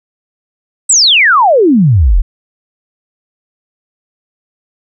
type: exponential sweep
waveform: sine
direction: down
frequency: 8380 to 34.65 Hz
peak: -4 dBFS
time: 0.89-2.22 s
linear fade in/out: 10 ms
effects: none